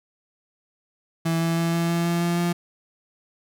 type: tone with pitch steps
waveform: 35% pulse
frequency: 164.9 / 166.05 / 167.2 / 168.36 / 169.54 / 170.72 / 171.9 / 173.1 Hz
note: E3 / E3 / E3 / E3 / E3 / F3 / F3 / F3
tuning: +1 / +13 / +25 / +37 / +49 / -39 / -27 / -15 cents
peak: -19 dBFS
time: 1.25-2.53 s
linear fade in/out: 10 ms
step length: 160 ms
effects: none